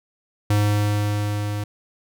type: tone with level ramp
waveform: square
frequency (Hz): 103.83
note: G#2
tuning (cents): 0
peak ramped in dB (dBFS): -16 to -25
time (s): 0.5-1.64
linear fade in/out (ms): 5
effects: none